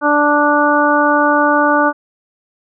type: harmonic tone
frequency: 293.7 Hz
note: D4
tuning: in tune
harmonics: 1 / 2 / 3 / 4 / 5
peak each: -16 / -16 / -16 / -16 / -16 dBFS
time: 0.01-1.93 s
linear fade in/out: 50 ms
effects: none